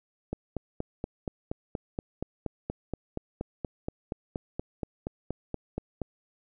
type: click train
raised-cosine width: 2 ms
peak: -18 dBFS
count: 25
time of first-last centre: 0.33-6.017 s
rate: 4.22 Hz
effects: none